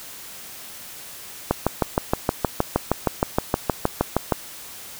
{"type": "click train", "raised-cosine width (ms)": 1, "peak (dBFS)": -3, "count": 19, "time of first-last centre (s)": [1.51, 4.322], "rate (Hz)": 6.4, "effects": ["white hiss -39 dBFS RMS until 4.99 s"]}